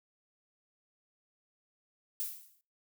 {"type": "noise with exponential decay", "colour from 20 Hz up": "violet", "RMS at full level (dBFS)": -33, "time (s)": [2.2, 2.61], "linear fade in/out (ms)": 0, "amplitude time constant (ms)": 87, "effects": ["noise-tail reverb RT60 0.4 s tail -24 dB re dry"]}